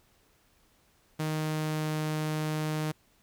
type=tone with pitch glide; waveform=sawtooth; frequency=155.56 to 154.49 Hz; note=D#3 to D#3; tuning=0 to -12 cents; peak=-25 dBFS; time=1.19-2.92 s; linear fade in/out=10 ms; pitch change=-12 cents; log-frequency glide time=1.29-1.98 s; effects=pink hiss -66 dBFS RMS until 3.22 s